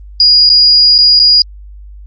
sine tone with dropouts, 4881 Hz, D#8, 34 cents flat, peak -3 dBFS, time 0.2-1.42 s, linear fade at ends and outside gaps 2 ms, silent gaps 0.493-0.499 / 0.981-0.986 / 1.193-1.198 s, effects added 50 Hz sine -29 dBFS peak until 2.06 s + Opus 32 kbps

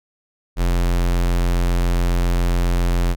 square tone, 43.65 Hz, F1, in tune, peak -16 dBFS, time 0.56-3.16 s, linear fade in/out 50 ms, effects none

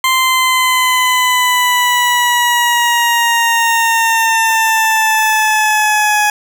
20% pulse linear sweep, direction down, 1045 to 837 Hz, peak -5 dBFS, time 0.04-6.3 s, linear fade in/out 2 ms, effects none

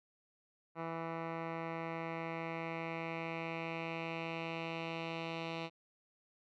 10% pulse tone with low-pass filter sweep, 164.81 Hz, E3, in tune, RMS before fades -41 dBFS, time 0.75-5.7 s, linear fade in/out 50 ms, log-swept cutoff 1600 to 3300 Hz, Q 2.8, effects none

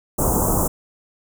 pink band-stop noise, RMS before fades -19 dBFS, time 0.18-0.68 s, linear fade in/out 10 ms, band 1200 to 6800 Hz, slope 48 dB/octave, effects none

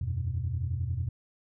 sine chord, E suspended second, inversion none, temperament equal with one note detuned, 82.41 / 93.47 / 123.47 Hz, E2 / F#2 / B2, 0 / +18 / 0 cents, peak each -32 dBFS, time 0.01-1.09 s, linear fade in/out 5 ms, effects tanh soft clip ceiling -21 dBFS

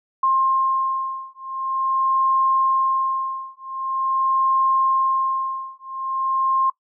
sine beating tone pair, 1061 / 1061.45 Hz, C6 / C6, +24 / +25 cents, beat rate 0.45 Hz, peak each -21 dBFS, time 0.23-6.7 s, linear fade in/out 5 ms, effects noise-tail reverb RT60 0.1 s tail -21 dB re dry

